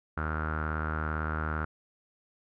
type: tone with low-pass filter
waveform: sawtooth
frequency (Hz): 77.78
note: D#2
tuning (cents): 0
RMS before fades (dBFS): -32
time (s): 0.17-1.65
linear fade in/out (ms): 5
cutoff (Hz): 1400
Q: 9.1
effects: none